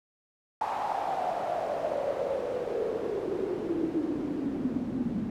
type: noise with band-pass filter sweep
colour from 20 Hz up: pink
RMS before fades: -31 dBFS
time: 0.61-5.3 s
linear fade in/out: 2 ms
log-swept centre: 880 to 220 Hz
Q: 7.3
effects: none